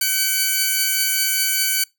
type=tone pair together; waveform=5% pulse; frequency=1517 / 2273 Hz; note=F#6 / C#7; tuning=+43 / +43 cents; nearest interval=perfect fifth; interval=700 cents; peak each=-10 dBFS; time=0.01-1.84 s; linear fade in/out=5 ms; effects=noise-tail reverb RT60 0.2 s tail -25 dB re dry